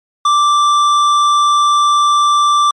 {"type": "tone with tanh clipping", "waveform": "triangle", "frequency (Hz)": 1174, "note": "D6", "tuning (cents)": -1, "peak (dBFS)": -10, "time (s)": [0.25, 2.71], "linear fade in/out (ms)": 5, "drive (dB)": 16, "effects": ["MP3 48 kbps"]}